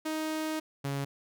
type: tone pair in turn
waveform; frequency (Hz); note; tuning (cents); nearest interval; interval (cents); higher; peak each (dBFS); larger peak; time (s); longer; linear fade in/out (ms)
sawtooth; 313 / 139.43; D#4 / C#3; +10 / +10; octave + major second; 1400; first; -27; neither; 0.05-0.6 / 0.84-1.05; first; 10
effects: none